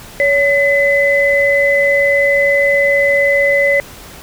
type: tone pair together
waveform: sine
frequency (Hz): 563.3 / 2019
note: C#5 / B6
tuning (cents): +28 / +38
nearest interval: octave + minor seventh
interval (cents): 2210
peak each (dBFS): -12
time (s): 0.2-3.8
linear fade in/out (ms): 0
effects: pink hiss -35 dBFS RMS until 4.22 s